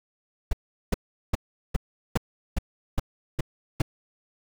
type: noise bursts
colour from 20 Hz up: brown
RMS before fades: -21 dBFS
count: 9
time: 0.51-3.819 s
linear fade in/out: 5 ms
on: 21 ms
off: 390 ms
effects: none